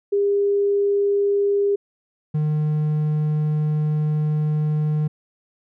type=tone pair in turn; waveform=sine / triangle; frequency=403.1 / 152.13 Hz; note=G4 / D#3; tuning=+48 / -39 cents; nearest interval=octave + perfect fourth; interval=1687 cents; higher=first; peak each=-16 dBFS; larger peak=neither; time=0.12-1.76 / 2.34-5.08 s; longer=second; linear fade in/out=10 ms; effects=none